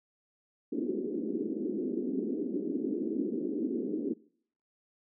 white band-pass noise, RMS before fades -33 dBFS, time 0.72-4.14 s, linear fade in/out 10 ms, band 220 to 390 Hz, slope 48 dB/octave, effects noise-tail reverb RT60 0.6 s tail -23 dB re dry

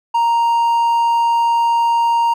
triangle tone, 932.3 Hz, A#5, in tune, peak -10 dBFS, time 0.14-2.34 s, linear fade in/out 10 ms, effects none

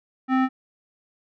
square tone with low-pass filter, 260.8 Hz, C4, 5 cents flat, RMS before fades -20 dBFS, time 0.28-0.49 s, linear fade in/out 50 ms, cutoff 1600 Hz, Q 1.8, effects none

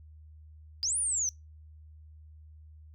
sine linear two-way sweep, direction up then down, 4699 to 9880 to 5790 Hz, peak -27 dBFS, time 0.83-1.29 s, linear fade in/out 0 ms, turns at 0.98 s, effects noise-tail reverb RT60 0.2 s tail -24 dB re dry + added 77 Hz sine -49 dBFS peak until 2.94 s

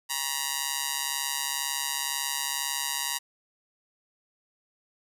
5% pulse tone with amplitude modulation, 953 Hz, A#5, 38 cents sharp, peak -12 dBFS, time 0.09-3.19 s, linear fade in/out 20 ms, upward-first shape sine, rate 142 Hz, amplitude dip 90%, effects none

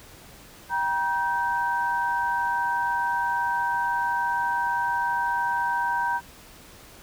sine tone cluster, 787 / 953 / 1552 Hz, G5 / A#5 / G6, +7 / +38 / -18 cents, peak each -33 / -24 / -28 dBFS, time 0.69-6.21 s, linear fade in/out 50 ms, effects pink hiss -48 dBFS RMS until 7.02 s

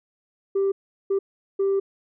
sine tone bursts at uneven times, 392 Hz, G4, in tune, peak -17 dBFS, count 3, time 0.55-0.72 / 1.1-1.19 / 1.59-1.8 s, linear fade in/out 10 ms, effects tanh soft clip ceiling -17 dBFS

